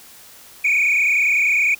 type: tone with frequency modulation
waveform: sine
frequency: 2349 Hz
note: D7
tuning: in tune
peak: -12 dBFS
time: 0.64-1.75 s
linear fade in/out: 10 ms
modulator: 29.9 Hz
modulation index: 4.4
effects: tanh soft clip ceiling -12 dBFS + white hiss -44 dBFS RMS until 1.79 s